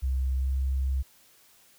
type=tone with pitch glide; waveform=sine; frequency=65.41 to 66.4 Hz; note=C2 to C2; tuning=0 to +26 cents; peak=-24 dBFS; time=0.02-1.03 s; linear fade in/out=20 ms; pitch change=+26 cents; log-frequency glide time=0.37-0.52 s; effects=white hiss -59 dBFS RMS until 1.78 s